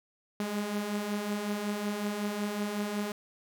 sawtooth beating tone pair, 202.6 / 208 Hz, G#3 / G#3, -43 / +3 cents, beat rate 5.4 Hz, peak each -34 / -28 dBFS, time 0.4-3.12 s, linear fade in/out 2 ms, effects none

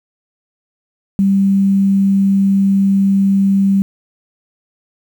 sine tone, 196 Hz, G3, in tune, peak -9 dBFS, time 1.19-3.82 s, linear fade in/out 0 ms, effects 7-bit

